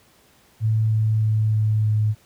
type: tone with pitch steps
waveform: sine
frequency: 110 / 109.3 / 108.61 / 107.92 / 107.24 Hz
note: A2 / A2 / A2 / A2 / A2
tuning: 0 / -11 / -22 / -33 / -44 cents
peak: -16 dBFS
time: 0.6-2.15 s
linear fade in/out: 50 ms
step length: 310 ms
effects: pink hiss -56 dBFS RMS until 2.25 s + high-pass 60 Hz 12 dB/octave